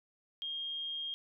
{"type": "tone", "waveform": "sine", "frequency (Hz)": 3229, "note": "G#7", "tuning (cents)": -49, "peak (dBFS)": -36, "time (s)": [0.42, 1.14], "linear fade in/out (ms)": 0, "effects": []}